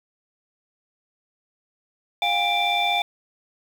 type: tone cluster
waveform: sine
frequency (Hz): 710 / 806 / 2355 / 3538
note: F5 / G5 / D7 / A7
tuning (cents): +28 / +48 / +4 / +9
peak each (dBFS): -24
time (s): 2.22-3.02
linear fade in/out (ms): 2
effects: tanh soft clip ceiling -12 dBFS + 7-bit